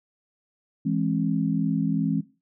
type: chord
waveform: sine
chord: E augmented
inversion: none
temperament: equal with one note detuned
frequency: 164.81 / 207.7 / 268.1 Hz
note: E3 / G#3 / B#3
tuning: 0 / 0 / +42 cents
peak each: -26 dBFS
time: 0.85-2.21 s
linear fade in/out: 10 ms
effects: noise-tail reverb RT60 0.3 s tail -17 dB re dry